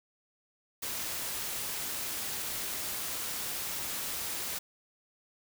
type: noise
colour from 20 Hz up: white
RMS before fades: -36 dBFS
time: 0.82-4.59 s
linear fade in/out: 10 ms
effects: none